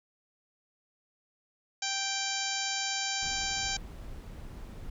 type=harmonic tone; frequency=784 Hz; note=G5; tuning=in tune; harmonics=1 / 2 / 3 / 4 / 5 / 6 / 7 / 8 / 9; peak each=-39 / -39 / -39 / -39 / -39 / -39 / -39 / -39 / -39 dBFS; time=1.82-3.77 s; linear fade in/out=5 ms
type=noise; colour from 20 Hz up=brown; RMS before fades=-43 dBFS; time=3.22-4.9 s; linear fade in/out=5 ms
effects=none